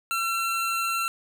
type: tone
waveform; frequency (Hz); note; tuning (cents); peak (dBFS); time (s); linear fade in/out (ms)
25% pulse; 1353; E6; +45; -21; 0.11-1.08; 0
effects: none